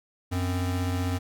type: tone pair together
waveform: square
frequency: 91.7 / 259.4 Hz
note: F#2 / C4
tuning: -15 / -15 cents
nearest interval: octave + tritone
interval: 1800 cents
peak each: -27 / -33 dBFS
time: 0.31-1.19 s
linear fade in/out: 20 ms
effects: none